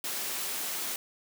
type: high-pass noise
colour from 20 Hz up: white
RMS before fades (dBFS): -34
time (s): 0.04-0.96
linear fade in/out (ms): 2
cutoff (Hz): 220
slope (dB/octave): 12
effects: none